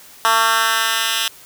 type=tone with high-pass filter sweep; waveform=10% pulse; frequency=225 Hz; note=A3; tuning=39 cents sharp; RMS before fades=-17 dBFS; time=0.25-1.28 s; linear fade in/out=0 ms; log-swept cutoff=1100 to 2600 Hz; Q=1.6; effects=white hiss -43 dBFS RMS until 1.45 s